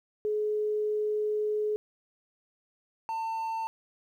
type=tone pair in turn; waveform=sine / triangle; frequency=423.8 / 898 Hz; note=G#4 / A5; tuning=+35 / +35 cents; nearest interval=octave + minor second; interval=1300 cents; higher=second; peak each=-26 / -28 dBFS; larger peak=first; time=0.25-1.76 / 3.09-3.67 s; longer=first; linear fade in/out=0 ms; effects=11-bit